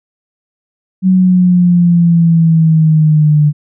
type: exponential sweep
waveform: sine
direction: down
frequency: 187.9 to 147.8 Hz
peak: -5 dBFS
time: 1.02-3.53 s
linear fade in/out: 50 ms
effects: none